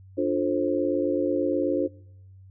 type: chord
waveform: sine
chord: D minor seventh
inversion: none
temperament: just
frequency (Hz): 293.7 / 352.4 / 440.5 / 528.6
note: D4 / F4 / A4 / C5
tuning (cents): 0 / +16 / +2 / +18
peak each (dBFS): -26 / -27 / -31 / -27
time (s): 0.17-1.88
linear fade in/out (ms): 20
effects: noise-tail reverb RT60 0.8 s tail -24 dB re dry + added 95 Hz sine -46 dBFS peak until 2.5 s